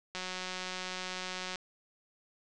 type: click train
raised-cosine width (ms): 0.2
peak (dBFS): -21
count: 260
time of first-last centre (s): 0.15-1.558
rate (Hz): 184
effects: resampled to 22050 Hz + 10-bit